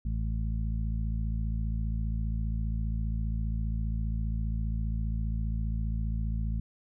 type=harmonic tone; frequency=55 Hz; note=A1; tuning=in tune; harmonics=1 / 2 / 3 / 4; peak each=-29 / -35 / -39 / -41 dBFS; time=0.05-6.6 s; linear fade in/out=5 ms; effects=none